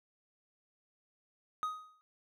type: tone with exponential decay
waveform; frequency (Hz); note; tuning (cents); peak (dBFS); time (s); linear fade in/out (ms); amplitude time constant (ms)
triangle; 1252; D#6; +10; -28; 1.63-2.01; 0; 82
effects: none